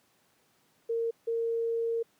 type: tone bursts at uneven times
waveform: sine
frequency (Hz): 460.1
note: A#4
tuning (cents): -23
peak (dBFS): -27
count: 2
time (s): 0.89-1.11 / 1.27-2.03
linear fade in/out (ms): 10
effects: pink hiss -68 dBFS RMS until 2.19 s + high-pass 150 Hz 12 dB/octave